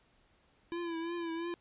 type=tone with vibrato; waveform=square; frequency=336.5 Hz; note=E4; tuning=36 cents sharp; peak=-36 dBFS; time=0.72-1.54 s; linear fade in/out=0 ms; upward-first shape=triangle; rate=2.9 Hz; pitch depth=58 cents each way; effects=pink hiss -69 dBFS RMS until 1.6 s + resampled to 8000 Hz